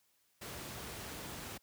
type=noise; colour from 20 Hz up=pink; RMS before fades=-45 dBFS; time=0.41-1.58 s; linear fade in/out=10 ms; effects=white hiss -74 dBFS RMS until 1.62 s + high-pass 60 Hz 12 dB/octave